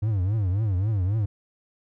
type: tone with vibrato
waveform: triangle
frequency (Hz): 100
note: G2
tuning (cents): +35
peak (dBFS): -19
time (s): 0.02-1.26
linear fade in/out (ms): 10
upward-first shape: triangle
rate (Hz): 3.7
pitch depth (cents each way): 240
effects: none